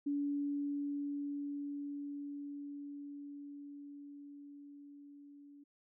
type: tone with level ramp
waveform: sine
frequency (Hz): 286.1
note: D4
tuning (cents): -45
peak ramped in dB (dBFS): -32 to -54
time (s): 0.06-5.64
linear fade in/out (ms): 10
effects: none